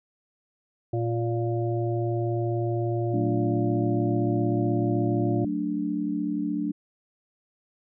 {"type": "harmonic tone", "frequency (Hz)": 116.54, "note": "A#2", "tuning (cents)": 0, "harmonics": [1, 3, 5, 6], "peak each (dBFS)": [-26, -28, -35, -35], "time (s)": [0.93, 5.45], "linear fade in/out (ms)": 5}
{"type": "chord", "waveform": "sine", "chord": "D major", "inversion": "first", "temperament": "just", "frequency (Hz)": [183.54, 220.2, 293.7], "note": ["F#3", "A3", "D4"], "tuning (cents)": [-14, 2, 0], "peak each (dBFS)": [-32, -31, -27], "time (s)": [3.13, 6.72], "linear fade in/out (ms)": 10}
{"effects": []}